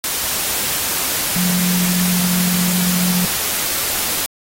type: tone in noise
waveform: sine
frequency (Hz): 179.4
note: F3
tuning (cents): +47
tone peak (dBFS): -17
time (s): 1.36-3.25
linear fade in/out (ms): 0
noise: white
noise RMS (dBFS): -20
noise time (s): 0.04-4.26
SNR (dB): 0
effects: AAC 48 kbps